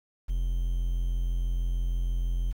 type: tone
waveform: triangle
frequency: 43.13 Hz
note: F1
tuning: 21 cents flat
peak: -23 dBFS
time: 0.28-2.53 s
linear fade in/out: 20 ms
effects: 9-bit